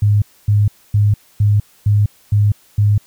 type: tone bursts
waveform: sine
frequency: 103.6 Hz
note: G#2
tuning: 4 cents flat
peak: -9 dBFS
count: 7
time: 0.02-2.98 s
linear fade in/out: 5 ms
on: 200 ms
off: 260 ms
effects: white hiss -51 dBFS RMS until 3.06 s